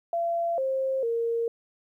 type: tone with pitch steps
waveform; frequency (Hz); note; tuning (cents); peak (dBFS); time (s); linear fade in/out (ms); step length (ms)
sine; 680 / 531 / 463.3; F5 / C5 / A#4; -46 / +25 / -11; -24; 0.13-1.48; 2; 450
effects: 11-bit